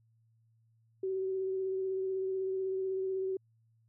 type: tone with vibrato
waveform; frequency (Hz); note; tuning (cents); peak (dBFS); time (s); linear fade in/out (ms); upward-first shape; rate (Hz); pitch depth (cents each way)
sine; 380.2; F#4; +47; -31; 1.03-3.37; 5; triangle; 16; 21
effects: added 113 Hz sine -66 dBFS peak until 3.88 s